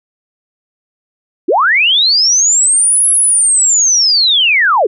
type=linear two-way sweep; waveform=sine; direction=up then down; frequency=273.1 to 10940 to 345.9 Hz; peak=-7 dBFS; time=1.48-4.87 s; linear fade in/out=10 ms; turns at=3.1 s; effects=none